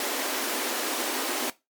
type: high-pass noise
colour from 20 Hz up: pink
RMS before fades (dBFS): -29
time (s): 0-1.5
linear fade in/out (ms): 2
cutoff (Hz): 240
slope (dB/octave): 96
effects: noise-tail reverb RT60 0.2 s tail -17 dB re dry + MP3 96 kbps